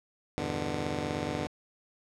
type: chord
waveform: 10% pulse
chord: E minor seventh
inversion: none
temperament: just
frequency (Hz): 82.41 / 98.89 / 123.61 / 148.33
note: E2 / G2 / B2 / D3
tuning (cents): 0 / +16 / +2 / +18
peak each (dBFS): -30 / -32 / -32 / -27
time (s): 0.38-1.47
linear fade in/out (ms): 0
effects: low-pass 7000 Hz 12 dB/octave